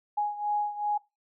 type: beating tone pair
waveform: sine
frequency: 830.6 / 833.2 Hz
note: G#5 / G#5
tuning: 0 / +5 cents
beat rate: 2.6 Hz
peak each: -28 / -32 dBFS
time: 0.17-0.98 s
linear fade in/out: 10 ms
effects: noise-tail reverb RT60 0.2 s tail -18 dB re dry